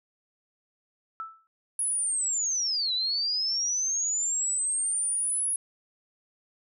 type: tone with exponential decay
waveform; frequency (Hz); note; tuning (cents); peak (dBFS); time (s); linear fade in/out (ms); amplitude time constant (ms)
sine; 1318.5; E6; 0; -30; 1.2-1.47; 0; 58
type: linear two-way sweep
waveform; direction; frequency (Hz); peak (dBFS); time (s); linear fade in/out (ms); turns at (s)
sine; down then up; 10548 to 3894 to 10548; -25; 1.79-5.56; 2; 2.93
effects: none